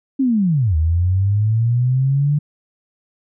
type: linear two-way sweep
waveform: sine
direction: down then up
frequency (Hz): 277.2 to 76.7 to 148.9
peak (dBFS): -13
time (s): 0.19-2.39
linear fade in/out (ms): 10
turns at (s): 0.76
effects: none